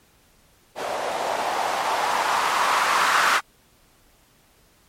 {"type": "noise with low-pass filter sweep", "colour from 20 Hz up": "violet", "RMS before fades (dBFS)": -22, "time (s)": [0.75, 3.41], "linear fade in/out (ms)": 50, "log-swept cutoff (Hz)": [610, 1300], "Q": 2.6, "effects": ["pink hiss -58 dBFS RMS until 4.88 s", "MP3 64 kbps"]}